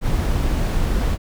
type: noise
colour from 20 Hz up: brown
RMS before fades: -19 dBFS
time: 0.01-1.18 s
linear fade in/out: 50 ms
effects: none